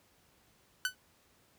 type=tone with exponential decay; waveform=sawtooth; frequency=1503 Hz; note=F#6; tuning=27 cents sharp; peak=-22 dBFS; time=0.85-0.95 s; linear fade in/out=1 ms; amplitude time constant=21 ms; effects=pink hiss -67 dBFS RMS until 1.58 s + high-pass 60 Hz 12 dB/octave